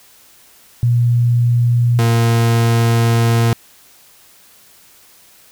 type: tone pair in turn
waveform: sine / 40% pulse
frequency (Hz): 119.8 / 115.99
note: A#2 / A#2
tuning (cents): +48 / -8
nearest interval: minor second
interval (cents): 56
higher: first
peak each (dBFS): -10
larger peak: neither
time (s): 0.83-1.99 / 1.99-3.53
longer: second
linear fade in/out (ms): 0
effects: white hiss -47 dBFS RMS until 5.51 s